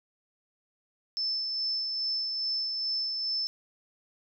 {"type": "tone with tremolo", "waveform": "sine", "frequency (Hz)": 5274, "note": "E8", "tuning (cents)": 0, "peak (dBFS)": -27, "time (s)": [1.17, 3.47], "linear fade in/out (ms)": 0, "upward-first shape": "sine", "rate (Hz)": 2.4, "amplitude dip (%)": 30, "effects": []}